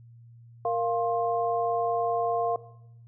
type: tone cluster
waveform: sine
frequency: 465.9 / 696 / 1059 Hz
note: A#4 / F5 / C6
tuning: -1 / -6 / +21 cents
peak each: -29 / -26 / -33 dBFS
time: 0.65-2.56 s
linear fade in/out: 2 ms
effects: noise-tail reverb RT60 0.8 s tail -17 dB re dry + added 117 Hz sine -48 dBFS peak until 3.07 s